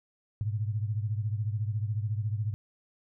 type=beating tone pair; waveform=sine; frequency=104 / 118 Hz; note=G#2 / A#2; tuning=+3 / +22 cents; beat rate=14 Hz; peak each=-29 / -34 dBFS; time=0.41-2.54 s; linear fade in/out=0 ms; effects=none